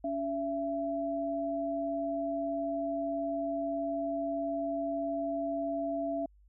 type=tone pair together; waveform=sine; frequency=282.7 / 670.4 Hz; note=C#4 / E5; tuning=+34 / +29 cents; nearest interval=octave + minor third; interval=1495 cents; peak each=-35 / -32 dBFS; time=0.04-6.26 s; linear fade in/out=5 ms; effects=added 50 Hz sine -58 dBFS peak until 6.48 s